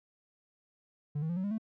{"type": "tone with pitch steps", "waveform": "triangle", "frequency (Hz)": [146.83, 159.2, 172.61, 187.14, 202.9, 220], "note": ["D3", "D#3", "F3", "F#3", "G#3", "A3"], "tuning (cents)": [0, 40, -20, 20, -40, 0], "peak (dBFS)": -28, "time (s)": [1.15, 1.582], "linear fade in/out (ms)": 10, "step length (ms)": 72, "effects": ["tanh soft clip ceiling -24 dBFS"]}